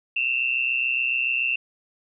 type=tone pair together; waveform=sine; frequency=2618 / 2745 Hz; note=E7 / F7; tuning=-13 / -31 cents; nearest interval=minor second; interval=82 cents; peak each=-25 / -23 dBFS; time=0.16-1.56 s; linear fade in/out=5 ms; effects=none